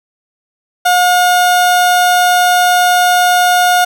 30% pulse tone, 718 Hz, F5, 48 cents sharp, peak -5 dBFS, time 0.85-3.85 s, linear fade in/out 10 ms, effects none

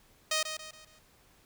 5% pulse tone with echo, 624 Hz, D#5, 5 cents sharp, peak -16 dBFS, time 0.31-0.43 s, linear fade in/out 5 ms, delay 140 ms, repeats 4, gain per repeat -8 dB, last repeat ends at 0.99 s, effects pink hiss -63 dBFS RMS until 1.45 s

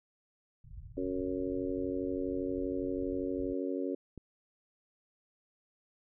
pink low-pass noise, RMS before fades -48 dBFS, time 0.64-3.54 s, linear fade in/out 10 ms, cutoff 140 Hz, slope 48 dB/octave
harmonic tone, 92.5 Hz, F#2, in tune, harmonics 3 / 4 / 5 / 6, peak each -35 / -37 / -39 / -41 dBFS, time 0.97-3.95 s, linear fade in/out 5 ms
click, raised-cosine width 3 ms, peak -32 dBFS, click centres 4.177 s
effects none

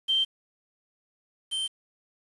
sine / square tone pair in turn, 3136 / 3122 Hz, G7 / G7, 0 / -8 cents, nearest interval unison, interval 8 cents, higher first, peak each -21 / -28 dBFS, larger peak first, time 0.08-0.25 / 1.51-1.68 s, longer neither, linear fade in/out 20 ms, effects resampled to 24000 Hz + 8-bit

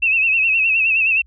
sine tone with vibrato, 2632 Hz, E7, 3 cents flat, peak -13 dBFS, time 0.02-1.22 s, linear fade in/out 10 ms, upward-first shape sine, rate 9.6 Hz, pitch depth 71 cents each way, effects added 60 Hz sine -47 dBFS peak until 1.26 s

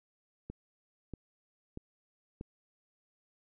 click train, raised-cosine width 3 ms, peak -28 dBFS, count 4, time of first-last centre 0.5-2.411 s, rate 1.57 Hz, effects none

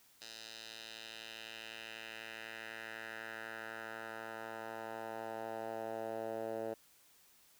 10% pulse tone with band-pass filter sweep, 112 Hz, A2, 31 cents sharp, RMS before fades -45 dBFS, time 0.21-6.74 s, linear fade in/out 5 ms, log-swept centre 4600 to 540 Hz, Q 1.9, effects white hiss -66 dBFS RMS until 7.59 s

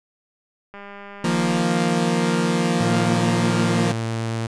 click train, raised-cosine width 0.5 ms, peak -24 dBFS, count 177, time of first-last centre 0.74-1.616 s, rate 201 Hz
sawtooth chord, Eb suspended second, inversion none, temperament equal, 155.56 / 174.61 / 233.1 Hz, Eb3 / F3 / Bb3, 0 / 0 / 0 cents, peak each -23 / -17 / -18 dBFS, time 1.24-3.92 s, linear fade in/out 5 ms
sawtooth tone, 113.6 Hz, A#2, 44 cents flat, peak -19 dBFS, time 2.8-4.47 s, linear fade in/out 5 ms
effects resampled to 22050 Hz

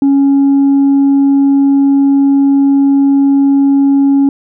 sine tone with tanh clipping, 277.2 Hz, C#4, in tune, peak -6 dBFS, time 0.02-4.29 s, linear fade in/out 2 ms, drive 1 dB, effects none

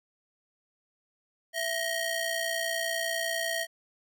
sawtooth ring-modulated tone, 1270 Hz, D#6, 35 cents sharp, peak -22 dBFS, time 1.53-3.67 s, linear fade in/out 50 ms, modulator 605 Hz, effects none

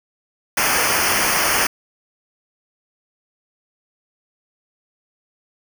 pink noise with comb filter, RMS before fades -18 dBFS, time 0.57-1.67 s, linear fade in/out 5 ms, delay 0.26 ms, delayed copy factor -0.9, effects none

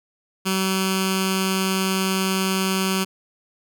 10% pulse tone with notch filter, 190 Hz, F#3, 46 cents sharp, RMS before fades -22 dBFS, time 0.45-3.05 s, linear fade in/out 20 ms, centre 650 Hz, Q 0.52, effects none

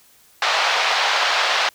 pink band-pass noise, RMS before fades -19 dBFS, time 0.42-1.69 s, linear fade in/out 2 ms, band 690 to 4800 Hz, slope 24 dB/octave, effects white hiss -53 dBFS RMS until 1.74 s

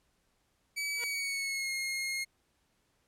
sawtooth tone with pitch glide, 2286 to 2145 Hz, D7 to C7, -47 to +42 cents, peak -29 dBFS, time 0.76-2.25 s, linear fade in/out 20 ms, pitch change -111 cents, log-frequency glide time 1-1.72 s
10% pulse tone with exponential growth, 480 Hz, B4, 49 cents flat, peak -29 dBFS, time 0.93-1.04 s, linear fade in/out 0 ms, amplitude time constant 23 ms
effects pink hiss -74 dBFS RMS until 3.07 s + low-pass 12000 Hz 12 dB/octave

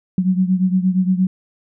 sine beating tone pair, 183.3 / 191.9 Hz, F#3 / G3, -16 / -37 cents, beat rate 8.6 Hz, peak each -15 / -19 dBFS, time 0.18-1.27 s, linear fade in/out 2 ms, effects none

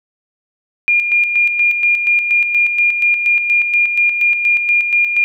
sine tone with tremolo, 2413 Hz, D7, 46 cents sharp, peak -9 dBFS, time 0.88-5.24 s, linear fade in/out 0 ms, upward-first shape square, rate 4.2 Hz, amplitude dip 50%, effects none

